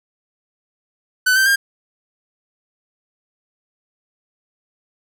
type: tone with pitch steps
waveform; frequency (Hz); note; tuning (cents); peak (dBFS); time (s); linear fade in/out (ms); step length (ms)
45% pulse; 1505 / 1555.4 / 1607.4; F#6 / G6 / G6; +29 / -14 / +43; -12; 1.26-1.56; 10; 100
effects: none